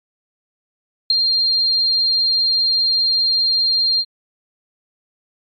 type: tone with ADSR envelope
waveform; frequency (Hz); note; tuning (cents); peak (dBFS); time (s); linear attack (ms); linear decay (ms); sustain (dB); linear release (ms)
sine; 4195; C8; +4; -8; 1.1-4.05; 3; 16; -5; 57
effects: tanh soft clip ceiling -4 dBFS + MP3 48 kbps